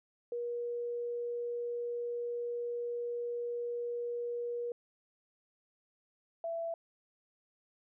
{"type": "tone pair in turn", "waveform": "sine", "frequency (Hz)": [477.9, 666.9], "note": ["A#4", "E5"], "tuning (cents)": [43, 20], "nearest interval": "tritone", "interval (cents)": 577, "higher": "second", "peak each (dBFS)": [-34, -34], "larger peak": "neither", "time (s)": [[0.32, 4.72], [6.44, 6.74]], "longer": "first", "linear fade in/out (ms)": 2, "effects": []}